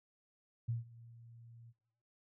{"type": "tone with ADSR envelope", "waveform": "sine", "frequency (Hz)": 116.54, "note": "A#2", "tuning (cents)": 0, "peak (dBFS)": -32, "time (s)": [0.68, 1.73], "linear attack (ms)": 12, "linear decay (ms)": 150, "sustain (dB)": -22, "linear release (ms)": 40, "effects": ["noise-tail reverb RT60 0.9 s tail -21 dB re dry"]}